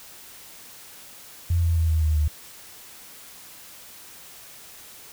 sine tone with pitch steps, 85.9 / 83.74 / 81.64 / 79.59 / 77.6 / 75.65 Hz, F2 / E2 / E2 / D#2 / D#2 / D#2, -28 / +28 / -16 / +40 / -4 / -48 cents, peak -18 dBFS, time 1.5-2.28 s, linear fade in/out 5 ms, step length 130 ms, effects white hiss -45 dBFS RMS until 5.12 s

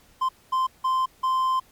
triangle tone bursts at uneven times, 1040 Hz, C6, 11 cents flat, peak -18 dBFS, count 4, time 0.21-0.29 / 0.52-0.67 / 0.84-1.06 / 1.23-1.6 s, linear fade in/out 10 ms, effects pink hiss -57 dBFS RMS until 1.71 s + MP3 96 kbps

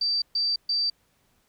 sine tone bursts, 4657 Hz, D8, 15 cents flat, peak -22 dBFS, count 3, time 0.01-0.9 s, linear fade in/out 5 ms, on 210 ms, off 130 ms, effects pink hiss -67 dBFS RMS until 1.48 s

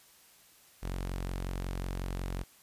sawtooth tone, 45.49 Hz, F#1, 29 cents flat, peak -30 dBFS, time 0.82-2.44 s, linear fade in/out 20 ms, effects white hiss -60 dBFS RMS until 2.62 s + resampled to 32000 Hz

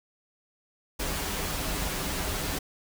pink noise with comb filter, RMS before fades -31 dBFS, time 0.99-2.59 s, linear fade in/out 10 ms, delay 8.7 ms, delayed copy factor -0.6, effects none

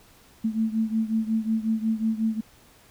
sine beating tone pair, 220 / 225.5 Hz, A3 / A3, 0 / +43 cents, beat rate 5.5 Hz, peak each -24 / -27 dBFS, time 0.44-2.41 s, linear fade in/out 10 ms, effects pink hiss -55 dBFS RMS until 2.9 s

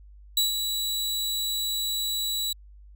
sawtooth tone with ADSR envelope, 3918 Hz, B7, 15 cents flat, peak -16 dBFS, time 0.37-2.53 s, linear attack 3 ms, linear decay 140 ms, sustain -7 dB, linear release 6 ms, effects added 50 Hz sine -46 dBFS peak until 2.95 s

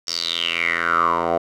10% pulse tone with band-pass filter sweep, 84.5 Hz, E2, 43 cents sharp, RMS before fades -21 dBFS, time 0.07-1.38 s, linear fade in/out 10 ms, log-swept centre 5400 to 680 Hz, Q 7.4, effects none

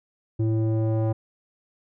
square tone with low-pass filter sweep, 110.7 Hz, A2, 11 cents sharp, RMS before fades -23 dBFS, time 0.39-1.13 s, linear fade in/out 10 ms, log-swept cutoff 320 to 670 Hz, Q 1.7, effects none

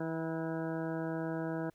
harmonic tone with a mistuned harmonic, 162.5 Hz, E3, 24 cents flat, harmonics 1 / 2 / 3 / 4 / 5 / 6 / 8 / 9 / 10, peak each -39 / -37 / -42 / -42 / -49 / -48 / -53 / -49 / -51 dBFS, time 0-1.7 s, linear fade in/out 5 ms, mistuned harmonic 5, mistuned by -34 cents, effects pink hiss -73 dBFS RMS until 1.74 s

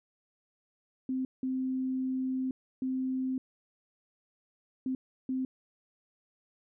sine tone bursts at uneven times, 260 Hz, C4, 11 cents flat, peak -29 dBFS, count 5, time 1.09-1.25 / 1.43-2.51 / 2.82-3.38 / 4.86-4.95 / 5.29-5.45 s, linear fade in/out 2 ms, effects none

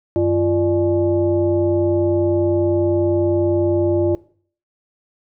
sine tone with frequency modulation, 345 Hz, F4, 21 cents flat, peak -14 dBFS, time 0.16-4.15 s, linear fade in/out 0 ms, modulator 250 Hz, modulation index 0.88, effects noise-tail reverb RT60 0.5 s tail -20 dB re dry

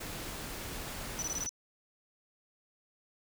pink noise, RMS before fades -41 dBFS, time 0-1.47 s, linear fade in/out 10 ms
sine tone bursts, 5950 Hz, F#8, 9 cents sharp, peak -33 dBFS, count 6, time 1.19-1.492 s, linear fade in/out 0 ms, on 32 ms, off 22 ms
effects none

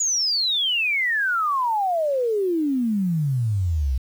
sine exponential sweep, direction down, 6940 to 61.1 Hz, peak -19 dBFS, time 0-3.98 s, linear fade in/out 5 ms, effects 8-bit

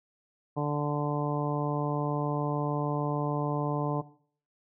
harmonic tone, 146.83 Hz, D3, in tune, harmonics 1 / 2 / 3 / 4 / 5 / 6 / 7, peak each -30 / -33 / -35 / -36 / -37 / -38 / -38 dBFS, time 0.56-4.02 s, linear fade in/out 20 ms, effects noise-tail reverb RT60 0.5 s tail -17 dB re dry

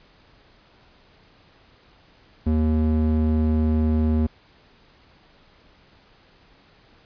square tone with band-pass filter, 77.78 Hz, D#2, in tune, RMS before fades -20 dBFS, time 2.46-4.27 s, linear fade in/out 10 ms, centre 180 Hz, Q 1.5, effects pink hiss -55 dBFS RMS until 7.05 s + resampled to 11025 Hz

